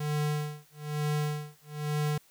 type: tone with tremolo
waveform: square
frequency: 149.6 Hz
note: D3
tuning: 32 cents sharp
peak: -27 dBFS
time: 0-2.18 s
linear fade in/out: 5 ms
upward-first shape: sine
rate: 1.1 Hz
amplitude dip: 100%
effects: white hiss -62 dBFS RMS until 2.3 s